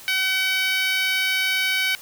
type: tone with high-pass filter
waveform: 10% pulse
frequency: 758 Hz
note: F#5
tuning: 42 cents sharp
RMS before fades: -22 dBFS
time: 0.08-1.95 s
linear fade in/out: 0 ms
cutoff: 1900 Hz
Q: 2.9
effects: white hiss -43 dBFS RMS until 2.01 s